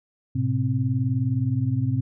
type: tone cluster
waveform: sine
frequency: 108.1 / 127.6 / 262 Hz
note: A2 / C3 / C4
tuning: -30 / -43 / +2 cents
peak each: -25 / -23 / -28 dBFS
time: 0.35-2.01 s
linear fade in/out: 10 ms
effects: none